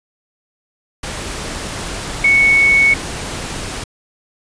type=tone in noise; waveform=sine; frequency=2217 Hz; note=C#7; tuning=in tune; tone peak=-8 dBFS; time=2.24-2.94 s; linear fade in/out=5 ms; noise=pink; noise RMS=-25 dBFS; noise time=1.03-3.84 s; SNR=+14 dB; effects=resampled to 22050 Hz